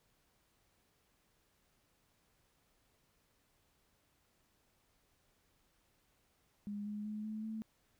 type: tone with pitch steps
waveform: sine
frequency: 205.2 / 208.8 / 212.4 / 216.1 / 219.9 Hz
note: G#3 / G#3 / G#3 / A3 / A3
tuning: -21 / +10 / +39 / -31 / -1 cents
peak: -39 dBFS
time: 6.67-7.62 s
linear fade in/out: 0 ms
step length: 190 ms
effects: pink hiss -75 dBFS RMS until 7.99 s